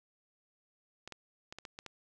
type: clicks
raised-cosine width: 0.2 ms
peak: -27 dBFS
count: 7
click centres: 1.076 / 1.123 / 1.525 / 1.586 / 1.652 / 1.789 / 1.863 s
effects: none